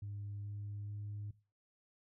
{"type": "tone with pitch steps", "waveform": "sine", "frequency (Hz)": [101.9, 102.67, 103.44], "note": ["G#2", "G#2", "G#2"], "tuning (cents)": [-32, -19, -6], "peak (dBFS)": -40, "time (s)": [0.02, 1.31], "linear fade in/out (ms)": 5, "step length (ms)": 430, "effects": ["noise-tail reverb RT60 0.3 s tail -17 dB re dry", "tanh soft clip ceiling -38 dBFS"]}